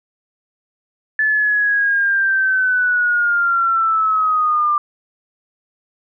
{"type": "linear sweep", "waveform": "sine", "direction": "down", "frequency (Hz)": [1740, 1187], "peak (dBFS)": -13, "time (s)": [1.19, 4.78], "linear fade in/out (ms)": 2, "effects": []}